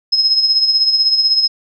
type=tone with tremolo; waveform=sine; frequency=5140 Hz; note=E8; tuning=45 cents flat; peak=-8 dBFS; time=0.12-1.48 s; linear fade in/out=10 ms; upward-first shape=sine; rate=16 Hz; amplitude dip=55%; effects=none